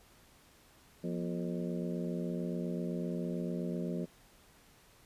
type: harmonic tone with a mistuned harmonic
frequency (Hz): 87.31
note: F2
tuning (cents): 0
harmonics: 2 / 3 / 4 / 5 / 6 / 7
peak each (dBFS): -36 / -40 / -42 / -44 / -46 / -47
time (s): 1.03-4.06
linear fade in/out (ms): 20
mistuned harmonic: 3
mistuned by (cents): -130
effects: pink hiss -62 dBFS RMS until 5.05 s + resampled to 32000 Hz